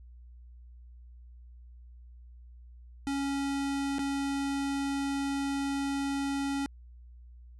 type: tone with dropouts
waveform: square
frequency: 277.6 Hz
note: C#4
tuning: 3 cents sharp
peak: -30 dBFS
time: 3.07-6.66 s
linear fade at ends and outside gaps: 0 ms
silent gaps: 3.984-3.992 s
effects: added 60 Hz sine -48 dBFS peak until 7.59 s + resampled to 24000 Hz